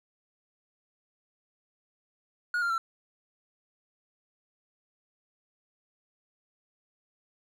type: tone with pitch steps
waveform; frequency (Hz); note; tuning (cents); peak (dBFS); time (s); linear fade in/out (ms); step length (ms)
triangle; 1443 / 1393 / 1344.8; F#6 / F6 / E6; -44 / -5 / +34; -24; 2.54-2.78; 2; 80
effects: none